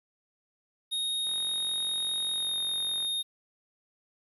square tone with pitch glide, 3729 to 3699 Hz, A#7 to A#7, 0 to -14 cents, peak -29 dBFS, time 0.91-3.23 s, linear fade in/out 20 ms, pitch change -14 cents, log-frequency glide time 2.33-2.55 s
click train, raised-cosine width 0.5 ms, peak -34 dBFS, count 81, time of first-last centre 1.27-3.048 s, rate 45 Hz
effects 10-bit

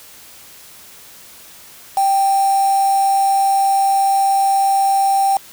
sine tone with quantisation, 784 Hz, G5, in tune, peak -12 dBFS, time 1.97-5.37 s, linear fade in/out 2 ms, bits 4, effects white hiss -41 dBFS RMS until 5.52 s

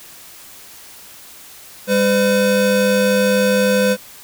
square tone pair together, 200 / 507.2 Hz, G3 / B4, +35 / +46 cents, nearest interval octave + major third, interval 1611 cents, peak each -18 / -15 dBFS, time 1.87-3.97 s, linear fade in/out 50 ms, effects white hiss -40 dBFS RMS until 4.23 s

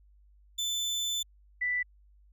30% pulse / sine tone pair in turn, 3520 / 1979.5 Hz, A7 / B6, 0 / +3 cents, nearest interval minor seventh, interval 997 cents, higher first, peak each -27 dBFS, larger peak neither, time 0.58-1.23 / 1.61-1.83 s, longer first, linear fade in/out 10 ms, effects added 50 Hz sine -57 dBFS peak until 2.32 s

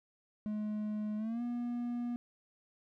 triangle tone with pitch glide, 211.9 to 240.6 Hz, G#3 to B3, +35 to -45 cents, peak -32 dBFS, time 0.46-2.16 s, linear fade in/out 0 ms, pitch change +220 cents, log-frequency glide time 1.17-1.42 s, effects none

